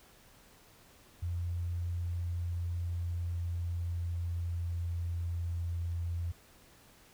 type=tone with pitch glide; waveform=sine; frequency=86.8 to 85.46 Hz; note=F2 to F2; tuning=-10 to -37 cents; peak=-32 dBFS; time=1.22-6.32 s; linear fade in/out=10 ms; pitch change=-27 cents; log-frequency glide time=1.85-5.74 s; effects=pink hiss -60 dBFS RMS until 7.13 s